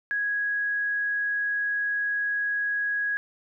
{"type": "tone", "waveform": "sine", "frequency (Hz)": 1660, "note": "G#6", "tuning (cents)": -1, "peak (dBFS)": -24, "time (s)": [0.11, 3.17], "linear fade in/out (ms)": 0, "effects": []}